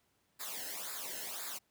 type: noise with flanger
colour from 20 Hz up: white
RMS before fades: -42 dBFS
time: 0.39-1.59 s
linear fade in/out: 20 ms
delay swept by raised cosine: 0.33 to 0.87 ms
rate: 1.9 Hz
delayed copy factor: -0.8
effects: pink hiss -75 dBFS RMS until 1.7 s + high-pass 80 Hz 12 dB/octave